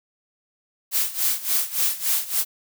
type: noise with tremolo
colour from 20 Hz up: blue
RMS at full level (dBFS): -20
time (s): 0.91-2.45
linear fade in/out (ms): 50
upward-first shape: sine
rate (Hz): 3.5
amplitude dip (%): 85
effects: none